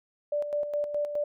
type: tone with tremolo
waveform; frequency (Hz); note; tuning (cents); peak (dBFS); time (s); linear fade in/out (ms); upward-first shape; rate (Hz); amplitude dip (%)
sine; 587.3; D5; 0; -25; 0.32-1.24; 5; square; 4.8; 55
effects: none